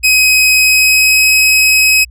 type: tone with pitch glide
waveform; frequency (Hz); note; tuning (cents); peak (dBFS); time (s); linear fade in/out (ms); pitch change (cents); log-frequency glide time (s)
sawtooth; 2529 to 2545; D#7 to D#7; +28 to +39; -3; 0.03-2.05; 20; +11; 0.55-1.3
effects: added 60 Hz sine -33 dBFS peak until 2.1 s + resampled to 32000 Hz